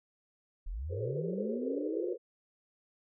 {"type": "linear sweep", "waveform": "sine", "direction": "up", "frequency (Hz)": [30.87, 370], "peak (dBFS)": -35, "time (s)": [0.66, 2.14], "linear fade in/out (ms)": 10}
{"type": "band-pass noise", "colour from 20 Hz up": "white", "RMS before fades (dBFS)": -37, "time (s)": [0.89, 2.18], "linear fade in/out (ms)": 50, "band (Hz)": [360, 530], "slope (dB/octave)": 96}
{"effects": []}